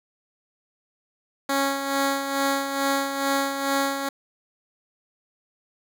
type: tone with tremolo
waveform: 10% pulse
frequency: 275.6 Hz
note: C#4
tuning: 10 cents flat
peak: -12 dBFS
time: 1.49-4.09 s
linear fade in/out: 5 ms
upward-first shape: sine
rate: 2.3 Hz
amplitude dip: 55%
effects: none